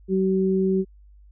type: tone pair together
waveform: sine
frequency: 189.75 / 380 Hz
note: F#3 / F#4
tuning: +44 / +46 cents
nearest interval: octave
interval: 1202 cents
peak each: -21 dBFS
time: 0.08-0.85 s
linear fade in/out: 50 ms
effects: added 50 Hz sine -47 dBFS peak until 1.31 s